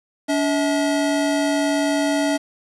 square tone pair together, 286.8 / 643 Hz, D4 / E5, -41 / -43 cents, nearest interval octave + major second, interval 1398 cents, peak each -20 / -23 dBFS, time 0.28-2.38 s, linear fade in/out 20 ms, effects resampled to 24000 Hz + 7-bit

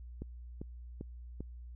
click train, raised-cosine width 3 ms, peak -28 dBFS, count 4, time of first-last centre 0.22-1.406 s, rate 2.53 Hz, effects added 60 Hz sine -45 dBFS peak until 1.75 s

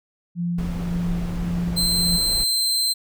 sine tone with tremolo, 173.2 Hz, F3, 14 cents flat, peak -21 dBFS, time 0.35-2.2 s, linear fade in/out 50 ms, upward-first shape sine, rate 1.8 Hz, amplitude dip 50%
brown noise, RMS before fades -29 dBFS, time 0.58-2.44 s, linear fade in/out 5 ms
sawtooth tone, 4111 Hz, C8, 31 cents flat, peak -16 dBFS, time 1.76-2.94 s, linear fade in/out 20 ms
effects none

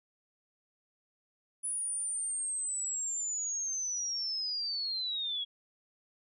sine linear sweep, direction down, 9900 to 3300 Hz, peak -32 dBFS, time 1.63-5.45 s, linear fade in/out 20 ms, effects none

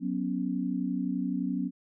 sine chord, F# suspended fourth, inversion none, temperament equal with one note detuned, 185 / 245.4 / 277.2 Hz, F#3 / B3 / C#4, 0 / -11 / 0 cents, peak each -32 dBFS, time 0-1.71 s, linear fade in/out 50 ms, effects none

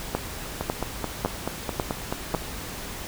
two click trains, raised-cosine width 1 ms, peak -12 / -9 dBFS, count 9 / 5, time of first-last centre 0.61-2.342 / 0.15-2.348 s, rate 4.62 / 1.82 Hz, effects added 50 Hz sine -44 dBFS peak until 3.07 s + pink hiss -36 dBFS RMS until 3.07 s

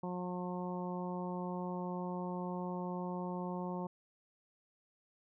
harmonic tone, 179.8 Hz, F#3, 49 cents flat, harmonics 1 / 2 / 3 / 4 / 5 / 6, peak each -39 / -44 / -46 / -49 / -45 / -50 dBFS, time 0.03-3.87 s, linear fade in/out 5 ms, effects none

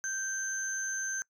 sine tone pair together, 1561 / 6244 Hz, G6 / G8, -8 / -8 cents, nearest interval 2 octaves, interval 2400 cents, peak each -34 / -34 dBFS, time 0.04-1.22 s, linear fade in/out 0 ms, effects noise-tail reverb RT60 0.1 s tail -23 dB re dry + tanh soft clip ceiling -25 dBFS

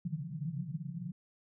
white band-pass noise, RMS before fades -39 dBFS, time 0.05-1.12 s, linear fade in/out 5 ms, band 130 to 180 Hz, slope 96 dB/octave, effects none

